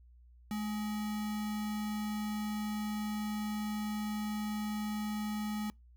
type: tone with sample-and-hold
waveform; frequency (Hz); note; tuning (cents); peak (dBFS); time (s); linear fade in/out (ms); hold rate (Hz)
sine; 212.7; G#3; +42; -33; 0.51-5.7; 0; 1050
effects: noise-tail reverb RT60 0.2 s tail -26 dB re dry + added 60 Hz sine -56 dBFS peak until 5.96 s